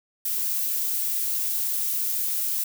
violet noise, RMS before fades -26 dBFS, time 0.25-2.64 s, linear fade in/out 5 ms, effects none

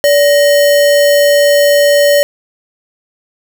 sine tone with sample-and-hold, 576 Hz, D5, 34 cents flat, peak -5 dBFS, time 0.04-2.23 s, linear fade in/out 0 ms, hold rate 2450 Hz, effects none

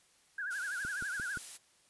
sine tone with vibrato, 1541 Hz, G6, 30 cents flat, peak -35 dBFS, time 0.38-1.38 s, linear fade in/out 5 ms, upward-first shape triangle, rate 12 Hz, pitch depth 170 cents each way
blue noise, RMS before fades -44 dBFS, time 0.5-1.58 s, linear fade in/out 20 ms
click train, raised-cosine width 3 ms, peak -33 dBFS, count 4, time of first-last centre 0.85-1.373 s, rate 5.74 Hz
effects white hiss -67 dBFS RMS until 1.89 s + resampled to 24000 Hz

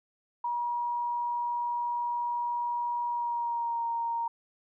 sine tone with pitch glide, 957 to 930.8 Hz, A#5 to A#5, +45 to -3 cents, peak -28 dBFS, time 0.44-4.28 s, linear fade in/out 5 ms, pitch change -48 cents, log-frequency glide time 3.08-3.85 s, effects none

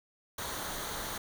pink noise with comb filter, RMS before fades -38 dBFS, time 0.38-1.18 s, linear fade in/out 5 ms, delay 0.39 ms, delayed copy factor -0.55, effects none

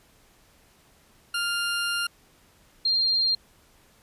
20% pulse / sine tone pair in turn, 1400 / 4195 Hz, F6 / C8, +4 / +4 cents, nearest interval octave + perfect fifth, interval 1900 cents, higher second, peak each -20 dBFS, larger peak neither, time 1.34-2.07 / 2.85-3.35 s, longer first, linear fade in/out 5 ms, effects pink hiss -59 dBFS RMS until 4.02 s + resampled to 32000 Hz

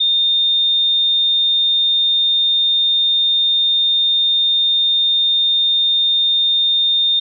sine tone, 3640 Hz, A#7, 42 cents flat, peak -12 dBFS, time 0-7.2 s, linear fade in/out 10 ms, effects none

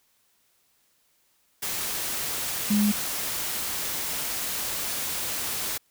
sine tone in noise, 207.7 Hz, G#3, in tune, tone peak -19 dBFS, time 2.7-2.92 s, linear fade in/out 10 ms, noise white, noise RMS -30 dBFS, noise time 1.62-5.78 s, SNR +8 dB, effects white hiss -67 dBFS RMS until 5.9 s

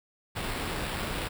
pink noise with sample-and-hold, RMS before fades -33 dBFS, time 0.35-1.29 s, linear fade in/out 20 ms, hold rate 6300 Hz, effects none

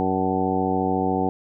harmonic tone with a mistuned harmonic, 94 Hz, F#2, 28 cents sharp, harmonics 1 / 2 / 3 / 4 / 5 / 6 / 7 / 8 / 9, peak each -33 / -27 / -26 / -28 / -28 / -37 / -37 / -25 / -31 dBFS, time 0-1.29 s, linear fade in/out 0 ms, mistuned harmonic 9, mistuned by +55 cents, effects none

